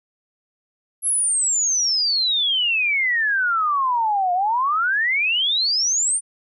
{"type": "exponential two-way sweep", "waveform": "sine", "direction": "down then up", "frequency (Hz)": [11280, 701, 9350], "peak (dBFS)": -17, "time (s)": [1.02, 6.21], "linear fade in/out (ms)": 50, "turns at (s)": 4.33, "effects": []}